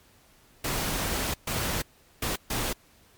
pink noise bursts at uneven times, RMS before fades -29 dBFS, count 4, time 0.64-1.34 / 1.47-1.82 / 2.22-2.36 / 2.5-2.73 s, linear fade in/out 5 ms, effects pink hiss -59 dBFS RMS until 3.17 s + MP3 96 kbps

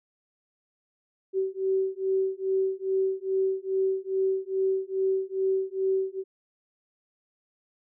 sine beating tone pair, 381.3 / 383.7 Hz, G4 / G4, -48 / -37 cents, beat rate 2.4 Hz, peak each -27 dBFS, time 1.33-6.24 s, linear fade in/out 50 ms, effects none

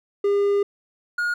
triangle tone pair in turn, 403.6 / 1433.7 Hz, G#4 / F6, -49 / +45 cents, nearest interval octave + minor seventh, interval 2194 cents, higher second, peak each -15 / -19 dBFS, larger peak first, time 0.24-0.63 / 1.18-1.34 s, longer first, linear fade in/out 5 ms, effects none

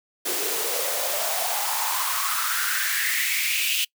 white noise with high-pass filter sweep, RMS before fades -25 dBFS, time 0.25-3.85 s, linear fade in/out 10 ms, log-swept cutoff 360 to 2900 Hz, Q 5.5, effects noise-tail reverb RT60 0.1 s tail -25 dB re dry

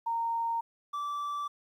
sine / triangle tone pair in turn, 923 / 1162.9 Hz, A#5 / D6, -17 / -17 cents, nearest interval major third, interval 400 cents, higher second, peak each -28 / -30 dBFS, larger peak first, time 0.06-0.61 / 0.93-1.48 s, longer neither, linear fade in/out 10 ms, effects 11-bit

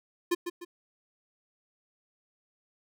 square tone with echo, 349.2 Hz, F4, in tune, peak -24 dBFS, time 0.31-0.35 s, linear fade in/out 10 ms, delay 150 ms, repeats 2, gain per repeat -8 dB, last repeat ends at 0.65 s, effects none

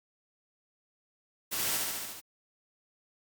white noise with echo, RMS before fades -33 dBFS, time 1.51-1.78 s, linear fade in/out 20 ms, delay 72 ms, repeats 6, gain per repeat -2 dB, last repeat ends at 2.212 s, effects Opus 48 kbps

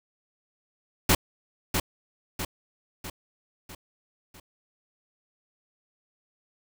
pink noise with echo, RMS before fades -19 dBFS, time 1.09-1.15 s, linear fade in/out 5 ms, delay 650 ms, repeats 5, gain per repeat -6 dB, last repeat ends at 4.4 s, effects none

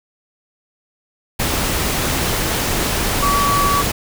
sine tone in noise, 1139 Hz, C#6, 47 cents sharp, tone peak -15 dBFS, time 3.22-3.82 s, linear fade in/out 10 ms, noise pink, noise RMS -19 dBFS, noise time 1.39-3.92 s, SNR +1 dB, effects none

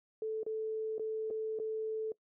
sine tone with dropouts, 438.3 Hz, A4, 7 cents flat, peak -33 dBFS, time 0.22-2.12 s, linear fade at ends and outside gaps 2 ms, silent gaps 0.432-0.464 / 0.982-0.995 / 1.303-1.308 / 1.589-1.598 s, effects noise-tail reverb RT60 0.1 s tail -21 dB re dry

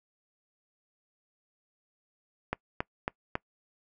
click train, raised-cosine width 0.5 ms, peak -14 dBFS, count 4, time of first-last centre 2.53-3.354 s, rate 3.64 Hz, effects noise-tail reverb RT60 0.1 s tail -24 dB re dry

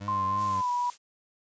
25% pulse tone with vibrato, 99 Hz, G2, 18 cents sharp, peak -32 dBFS, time 0-0.62 s, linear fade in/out 20 ms, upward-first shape triangle, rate 3 Hz, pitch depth 77 cents each way
sine tone with pitch glide, 1046 to 976 Hz, C6 to B5, -1 to -21 cents, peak -25 dBFS, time 0.08-0.9 s, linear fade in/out 2 ms, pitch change -120 cents, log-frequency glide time 0.5-0.7 s
blue noise, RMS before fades -42 dBFS, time 0.36-0.98 s, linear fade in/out 50 ms
effects resampled to 16000 Hz

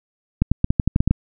clicks, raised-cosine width 5 ms, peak -3 dBFS, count 10, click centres 0.42 / 0.516 / 0.644 / 0.705 / 0.798 / 0.876 / 0.961 / 1.005 / 1.076 / 1.11 s, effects none

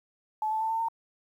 sine tone with pitch steps, 864 / 875.6 / 887.3 / 899.1 / 911.2 Hz, A5 / A5 / A5 / A5 / A#5, -32 / -9 / +14 / +37 / -40 cents, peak -26 dBFS, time 0.42-0.885 s, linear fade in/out 2 ms, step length 93 ms, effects 10-bit

